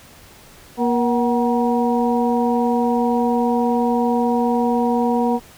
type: harmonic tone with a mistuned harmonic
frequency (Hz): 238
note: A#3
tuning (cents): +36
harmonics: 1 / 2 / 3 / 4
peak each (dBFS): -18 / -21 / -23 / -24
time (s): 0.77-5.4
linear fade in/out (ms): 50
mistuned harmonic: 3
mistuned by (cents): +76
effects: pink hiss -45 dBFS RMS until 5.57 s